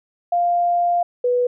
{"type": "tone pair in turn", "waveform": "sine", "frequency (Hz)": [698.5, 491.9], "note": ["F5", "B4"], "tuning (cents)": [0, -7], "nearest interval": "tritone", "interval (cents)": 607, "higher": "first", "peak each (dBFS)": -15, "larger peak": "neither", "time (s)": [[0.32, 1.03], [1.24, 1.47]], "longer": "first", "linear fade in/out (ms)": 5, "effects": []}